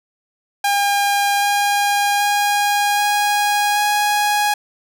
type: tone with pitch steps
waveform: sawtooth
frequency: 807 / 812.6 / 818.3 / 824 / 829.7 Hz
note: G#5 / G#5 / G#5 / G#5 / G#5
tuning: -50 / -38 / -26 / -14 / -2 cents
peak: -11 dBFS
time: 0.64-4.54 s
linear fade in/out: 5 ms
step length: 780 ms
effects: none